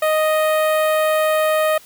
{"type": "tone with notch filter", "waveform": "sawtooth", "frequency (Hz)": 622.3, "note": "D#5", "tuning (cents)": 0, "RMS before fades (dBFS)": -17, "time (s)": [0.02, 1.78], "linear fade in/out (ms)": 5, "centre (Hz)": 5600, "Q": 0.57, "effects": ["white hiss -46 dBFS RMS until 1.85 s"]}